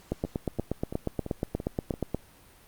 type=two click trains; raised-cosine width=2 ms; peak=-21 / -14 dBFS; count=6 / 18; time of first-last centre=0.25-1.939 / 0.12-2.146 s; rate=2.96 / 8.39 Hz; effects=pink hiss -56 dBFS RMS until 2.67 s + Opus 48 kbps